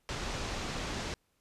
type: low-pass noise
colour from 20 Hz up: pink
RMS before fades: -37 dBFS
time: 0.09-1.14 s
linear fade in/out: 0 ms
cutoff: 6800 Hz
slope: 24 dB/octave
effects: pink hiss -75 dBFS RMS until 1.4 s + resampled to 32000 Hz